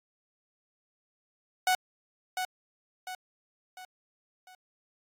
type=tone with echo; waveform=sawtooth; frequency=740 Hz; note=F#5; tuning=in tune; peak=-19 dBFS; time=1.67-1.75 s; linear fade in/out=2 ms; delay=700 ms; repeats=4; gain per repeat=-7 dB; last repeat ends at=4.55 s; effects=AAC 64 kbps